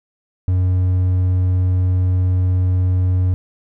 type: tone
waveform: triangle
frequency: 91.6 Hz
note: F#2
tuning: 17 cents flat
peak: -11 dBFS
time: 0.48-3.34 s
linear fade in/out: 0 ms
effects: none